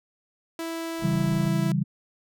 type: tone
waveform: sawtooth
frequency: 329.6 Hz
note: E4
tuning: in tune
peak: -26 dBFS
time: 0.59-1.72 s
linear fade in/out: 2 ms
type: low-pass noise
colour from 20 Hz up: pink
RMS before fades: -43 dBFS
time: 0.98-1.53 s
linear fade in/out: 50 ms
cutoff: 1100 Hz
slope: 12 dB/octave
type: chord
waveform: sine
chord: C# diminished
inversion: none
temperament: equal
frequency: 138.59 / 164.81 / 196 Hz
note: C#3 / E3 / G3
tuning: 0 / 0 / 0 cents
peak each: -26 dBFS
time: 1.02-1.84 s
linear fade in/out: 20 ms
effects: none